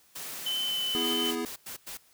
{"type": "high-pass noise", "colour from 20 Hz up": "white", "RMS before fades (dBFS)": -39, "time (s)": [0.15, 1.33], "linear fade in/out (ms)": 10, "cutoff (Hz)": 110, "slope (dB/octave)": 96}
{"type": "tone with vibrato", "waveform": "sine", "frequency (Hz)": 3037, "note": "F#7", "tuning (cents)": 44, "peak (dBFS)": -28, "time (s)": [0.46, 1.31], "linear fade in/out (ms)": 5, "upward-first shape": "sine", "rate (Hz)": 1.8, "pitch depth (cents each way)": 10}
{"type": "chord", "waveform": "square", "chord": "E major", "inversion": "second", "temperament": "equal", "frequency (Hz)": [246.9, 329.6, 415.3], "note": ["B3", "E4", "G#4"], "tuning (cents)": [0, 0, 0], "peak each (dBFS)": -35, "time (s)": [0.95, 1.45], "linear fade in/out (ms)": 0}
{"type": "noise bursts", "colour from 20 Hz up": "white", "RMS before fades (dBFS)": -40, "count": 5, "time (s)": [1.04, 1.974], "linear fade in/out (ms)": 10, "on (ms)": 110, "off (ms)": 96}
{"effects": ["white hiss -62 dBFS RMS until 2.13 s"]}